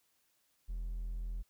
triangle tone with hard clipping, 41.94 Hz, E1, 31 cents sharp, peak -37 dBFS, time 0.68-1.43 s, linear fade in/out 20 ms, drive 5 dB, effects white hiss -75 dBFS RMS until 1.49 s

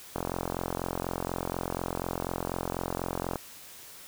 click train, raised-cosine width 1 ms, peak -16 dBFS, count 142, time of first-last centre 0.16-3.357 s, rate 44.1 Hz, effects white hiss -48 dBFS RMS until 4.07 s

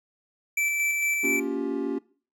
square tone with tremolo, 2325 Hz, D7, 18 cents flat, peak -23 dBFS, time 0.57-1.4 s, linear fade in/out 5 ms, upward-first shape square, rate 4.4 Hz, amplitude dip 25%
triangle chord, G half-diminished seventh, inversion first, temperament just, 235.2 / 282.2 / 352.8 / 392 Hz, Bb3 / Db4 / F4 / G4, +16 / +31 / +18 / 0 cents, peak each -32 / -27 / -31 / -30 dBFS, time 1.23-1.99 s, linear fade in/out 10 ms
effects noise-tail reverb RT60 0.4 s tail -20 dB re dry

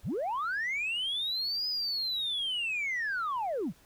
sine linear two-way sweep, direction up then down, 31.78 to 5040 to 120.1 Hz, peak -28 dBFS, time 0.03-3.73 s, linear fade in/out 50 ms, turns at 1.68 s, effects tanh soft clip ceiling -27 dBFS + pink hiss -61 dBFS RMS until 3.85 s

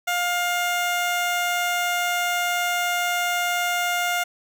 15% pulse tone, 707 Hz, F5, 21 cents sharp, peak -15 dBFS, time 0.07-4.24 s, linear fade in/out 10 ms, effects none

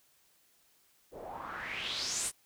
white noise with low-pass filter sweep, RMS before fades -38 dBFS, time 1.11-2.32 s, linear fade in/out 50 ms, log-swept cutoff 480 to 10000 Hz, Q 4.3, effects white hiss -68 dBFS RMS until 2.45 s

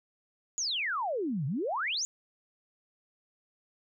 sine exponential two-way sweep, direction down then up, 7040 to 125.9 to 7040 Hz, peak -29 dBFS, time 0.58-2.05 s, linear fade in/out 0 ms, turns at 1.46 s, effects none

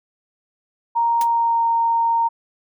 sine tone with pitch glide, 932.3 to 923.7 Hz, A#5 to A#5, 0 to -16 cents, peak -15 dBFS, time 0.95-2.29 s, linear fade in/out 20 ms, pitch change -16 cents, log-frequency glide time 1.25-1.65 s
white noise with exponential decay, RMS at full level -26 dBFS, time 1.21-1.28 s, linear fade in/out 2 ms, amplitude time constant 15 ms
effects none

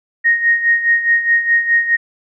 sine tone with tremolo, 1864.7 Hz, A#6, in tune, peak -8 dBFS, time 0.24-1.97 s, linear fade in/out 20 ms, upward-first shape sine, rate 4.8 Hz, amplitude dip 70%, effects none

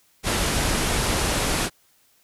pink low-pass noise, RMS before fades -23 dBFS, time 0.23-1.7 s, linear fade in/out 50 ms, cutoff 12000 Hz, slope 96 dB/octave, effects white hiss -61 dBFS RMS until 2.23 s

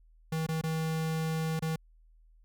square tone with dropouts, 160 Hz, D#3, 49 cents sharp, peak -30 dBFS, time 0.32-1.76 s, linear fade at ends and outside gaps 5 ms, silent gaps 0.466-0.487 / 0.614-0.636 / 1.594-1.622 s, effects added 40 Hz sine -57 dBFS peak until 2.44 s

